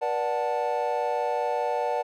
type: chord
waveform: triangle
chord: B minor seventh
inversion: none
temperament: equal with one note detuned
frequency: 482.3 / 587.3 / 740 / 880 Hz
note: B4 / D5 / F#5 / A5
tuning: -41 / 0 / 0 / 0 cents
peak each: -28 dBFS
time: 0.01-2.03 s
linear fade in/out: 20 ms
effects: none